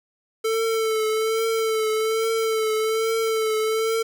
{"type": "tone with vibrato", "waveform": "square", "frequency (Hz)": 442.8, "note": "A4", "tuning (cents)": 11, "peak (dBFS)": -21, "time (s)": [0.44, 4.03], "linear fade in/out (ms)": 10, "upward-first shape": "triangle", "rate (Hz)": 1.2, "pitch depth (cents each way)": 37, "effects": ["9-bit"]}